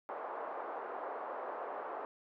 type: band-pass noise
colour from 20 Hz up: white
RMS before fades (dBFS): -42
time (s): 0.09-2.05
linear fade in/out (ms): 0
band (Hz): 400 to 1100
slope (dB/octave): 24
effects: none